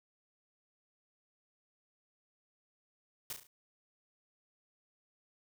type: noise with echo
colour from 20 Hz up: white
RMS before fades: -40 dBFS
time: 3.3-3.33 s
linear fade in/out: 2 ms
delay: 35 ms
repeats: 4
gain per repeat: -6 dB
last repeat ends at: 3.47 s
effects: none